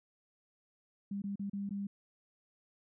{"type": "tone with dropouts", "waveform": "sine", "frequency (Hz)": 200, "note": "G3", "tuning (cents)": 35, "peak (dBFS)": -35, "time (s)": [1.11, 1.87], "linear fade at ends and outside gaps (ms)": 5, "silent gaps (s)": [[1.22, 1.239], [1.357, 1.394], [1.498, 1.532], [1.693, 1.707]], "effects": []}